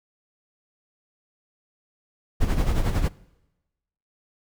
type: noise with tremolo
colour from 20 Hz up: brown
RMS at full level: -19 dBFS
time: 2.4-3.09 s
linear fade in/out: 20 ms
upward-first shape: sine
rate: 11 Hz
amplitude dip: 60%
effects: noise-tail reverb RT60 1.0 s tail -22 dB re dry